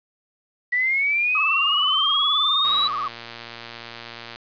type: linear sweep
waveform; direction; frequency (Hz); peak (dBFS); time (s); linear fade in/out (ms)
sine; up; 1941 to 3951; -18; 0.72-2.88; 10
type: tone with vibrato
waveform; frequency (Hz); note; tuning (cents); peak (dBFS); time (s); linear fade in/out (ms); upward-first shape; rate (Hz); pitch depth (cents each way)
sine; 1181; D6; +9; -23; 1.35-3.08; 2; sine; 19; 120
type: click train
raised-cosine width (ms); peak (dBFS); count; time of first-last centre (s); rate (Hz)
0.2; -18; 201; 2.65-4.359; 117
effects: resampled to 11025 Hz + 8-bit